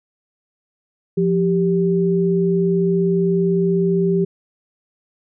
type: tone pair together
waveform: sine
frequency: 174.61 / 392 Hz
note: F3 / G4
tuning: 0 / 0 cents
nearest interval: octave + major second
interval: 1400 cents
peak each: -17 dBFS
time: 1.17-4.25 s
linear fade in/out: 10 ms
effects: none